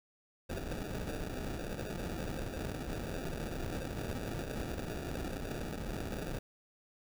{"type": "noise with sample-and-hold", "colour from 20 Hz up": "pink", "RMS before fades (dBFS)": -39, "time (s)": [0.49, 6.39], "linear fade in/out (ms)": 5, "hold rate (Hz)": 1050, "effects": []}